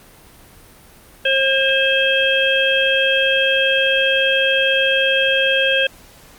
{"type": "harmonic tone with a mistuned harmonic", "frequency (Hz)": 537, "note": "C5", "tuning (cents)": 45, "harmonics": [1, 3, 5, 6], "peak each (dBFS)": [-19, -19, -19, -19], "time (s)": [1.25, 5.87], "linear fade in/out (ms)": 5, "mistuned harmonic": 5, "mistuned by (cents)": -45, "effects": ["pink hiss -45 dBFS RMS until 6.38 s", "Opus 32 kbps"]}